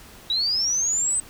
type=linear sweep; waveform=sine; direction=up; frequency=3800 to 8260 Hz; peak=-20 dBFS; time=0.3-1.2 s; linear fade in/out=2 ms; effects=pink hiss -46 dBFS RMS until 1.29 s